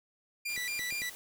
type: tone with vibrato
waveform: sawtooth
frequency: 2171 Hz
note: C#7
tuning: 37 cents flat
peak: -30 dBFS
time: 0.45-1.1 s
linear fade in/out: 10 ms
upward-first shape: square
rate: 4.4 Hz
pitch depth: 170 cents each way
type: noise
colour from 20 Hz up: white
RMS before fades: -48 dBFS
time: 0.49-1.15 s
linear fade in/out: 0 ms
type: clicks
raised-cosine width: 2 ms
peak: -36 dBFS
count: 4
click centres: 0.577 / 0.794 / 0.925 / 1.019 s
effects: none